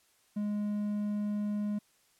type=tone; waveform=triangle; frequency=207.7 Hz; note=G#3; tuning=in tune; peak=-28 dBFS; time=0.36-1.79 s; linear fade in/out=10 ms; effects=white hiss -68 dBFS RMS until 2.19 s + low-pass 12000 Hz 12 dB/octave